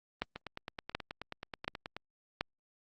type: two click trains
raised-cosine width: 0.3 ms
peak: -16 / -24 dBFS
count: 4 / 16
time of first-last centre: 0.22-2.41 / 0.36-1.966 s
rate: 1.37 / 9.34 Hz
effects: Opus 32 kbps